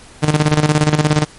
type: tone with tremolo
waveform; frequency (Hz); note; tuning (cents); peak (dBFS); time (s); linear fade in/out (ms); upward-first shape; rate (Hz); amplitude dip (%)
sawtooth; 151.4; D#3; -47; -5; 0.22-1.25; 20; square; 17; 70
effects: pink hiss -41 dBFS RMS until 1.38 s + MP3 48 kbps